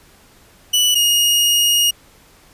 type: tone pair in turn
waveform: sawtooth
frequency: 2960 / 2867 Hz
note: F#7 / F7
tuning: 0 / +45 cents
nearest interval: minor second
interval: 55 cents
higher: first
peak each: -9 dBFS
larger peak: neither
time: 0.73-0.95 / 0.95-1.91 s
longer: second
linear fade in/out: 10 ms
effects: pink hiss -49 dBFS RMS until 2.53 s + resampled to 32000 Hz